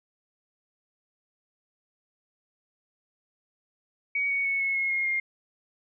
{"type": "tone with pitch steps", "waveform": "sine", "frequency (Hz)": [2253, 2231, 2209, 2188, 2166, 2145, 2124], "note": ["C#7", "C#7", "C#7", "C#7", "C#7", "C7", "C7"], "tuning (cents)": [28, 11, -7, -23, -41, 42, 25], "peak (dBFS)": -24, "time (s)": [4.15, 5.2], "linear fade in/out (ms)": 5, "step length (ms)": 150, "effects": []}